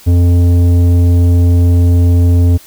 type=tone with tanh clipping; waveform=triangle; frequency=87.31 Hz; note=F2; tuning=in tune; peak=-7 dBFS; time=0.06-2.58 s; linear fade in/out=20 ms; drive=15 dB; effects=white hiss -39 dBFS RMS until 2.66 s